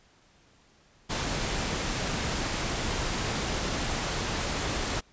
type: noise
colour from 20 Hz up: pink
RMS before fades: -30 dBFS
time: 1.09-5.01 s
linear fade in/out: 20 ms
effects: pink hiss -61 dBFS RMS until 5.12 s + resampled to 16000 Hz